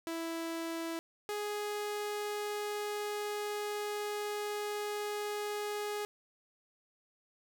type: tone pair in turn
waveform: sawtooth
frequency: 330.2 / 416 Hz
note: E4 / G#4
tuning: +3 / +3 cents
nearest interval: major third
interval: 400 cents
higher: second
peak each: -32 / -31 dBFS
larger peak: second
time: 0.07-0.99 / 1.29-6.05 s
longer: second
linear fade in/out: 0 ms
effects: none